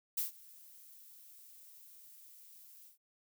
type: noise with ADSR envelope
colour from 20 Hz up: violet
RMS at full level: -33 dBFS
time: 0.17-2.98 s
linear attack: 10 ms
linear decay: 130 ms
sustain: -24 dB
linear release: 120 ms
effects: none